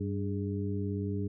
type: harmonic tone with a mistuned harmonic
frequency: 98 Hz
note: G2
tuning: in tune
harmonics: 1 / 2 / 3 / 4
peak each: -33 / -36 / -38 / -39 dBFS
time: 0-1.28 s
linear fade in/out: 10 ms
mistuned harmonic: 4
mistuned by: +80 cents
effects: none